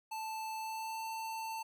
square tone with pitch glide, 880 to 892.3 Hz, A5 to A5, 0 to +24 cents, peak -39 dBFS, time 0.11-1.63 s, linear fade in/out 10 ms, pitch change +24 cents, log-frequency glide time 0.58-1.04 s, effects none

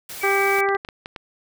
white noise, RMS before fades -35 dBFS, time 0.09-0.61 s, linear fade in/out 5 ms
sine tone, 2296 Hz, D7, 40 cents flat, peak -22 dBFS, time 0.2-0.67 s, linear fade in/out 50 ms
harmonic tone, 394.8 Hz, G4, 12 cents sharp, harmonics 1 / 2 / 3 / 4 / 5, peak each -21 / -24 / -26 / -27 / -28 dBFS, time 0.23-0.77 s, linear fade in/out 10 ms
clicks, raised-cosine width 0.3 ms, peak -17 dBFS, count 7, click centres 0.588 / 0.689 / 0.75 / 0.849 / 0.888 / 1.059 / 1.162 s
effects none

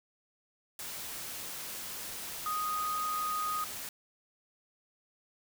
sine tone in noise, 1244.5 Hz, D#6, in tune, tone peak -31 dBFS, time 2.46-3.64 s, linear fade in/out 2 ms, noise white, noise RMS -41 dBFS, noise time 0.79-3.89 s, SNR +7 dB, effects none

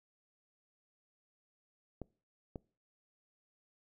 clicks, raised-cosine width 2 ms, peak -28 dBFS, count 2, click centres 2.017 / 2.558 s, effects noise-tail reverb RT60 0.4 s tail -24 dB re dry

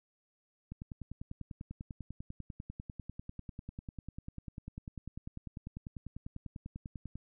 click train, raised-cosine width 5 ms, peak -30 dBFS, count 66, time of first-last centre 0.72-7.156 s, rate 10.1 Hz, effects none

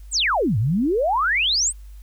sine exponential two-way sweep, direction down then up, 9000 to 98 to 9000 Hz, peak -17 dBFS, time 0.11-1.73 s, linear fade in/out 50 ms, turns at 0.58 s, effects added 50 Hz sine -37 dBFS peak until 2.02 s + white hiss -59 dBFS RMS until 2.02 s

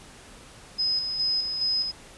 sine tone with tremolo, 5060 Hz, D#8, 28 cents sharp, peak -22 dBFS, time 0.78-1.92 s, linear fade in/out 20 ms, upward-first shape square, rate 2.4 Hz, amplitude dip 45%, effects pink hiss -48 dBFS RMS until 2.17 s + resampled to 24000 Hz

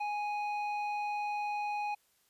square tone with low-pass filter, 830.6 Hz, G#5, in tune, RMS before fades -35 dBFS, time 0-1.95 s, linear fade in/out 10 ms, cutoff 2300 Hz, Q 1.3, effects white hiss -71 dBFS RMS until 2.29 s + resampled to 32000 Hz

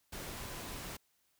sine tone in noise, 1011 Hz, B5, 40 cents sharp, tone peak -55 dBFS, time 0.37-0.75 s, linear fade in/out 10 ms, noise pink, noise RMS -44 dBFS, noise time 0.12-0.97 s, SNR -14 dB, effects white hiss -75 dBFS RMS until 1.39 s

